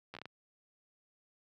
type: slowing click train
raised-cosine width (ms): 0.3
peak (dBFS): -29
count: 6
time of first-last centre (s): 0.14-0.256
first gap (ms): 11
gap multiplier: 1.38
effects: high-pass 100 Hz 12 dB/octave